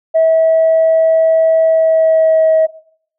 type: tone with pitch glide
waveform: sine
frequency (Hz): 647 to 638.1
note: E5 to D#5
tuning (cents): -32 to +44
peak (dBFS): -6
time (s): 0.14-2.67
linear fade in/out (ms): 20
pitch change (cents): -24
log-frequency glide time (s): 1.64-2.56
effects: noise-tail reverb RT60 0.6 s tail -18 dB re dry + tanh soft clip ceiling -4 dBFS